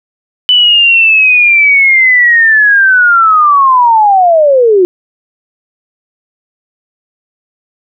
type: linear sweep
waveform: sine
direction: down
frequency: 3000 to 349.2 Hz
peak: -3 dBFS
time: 0.49-4.85 s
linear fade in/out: 0 ms
effects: none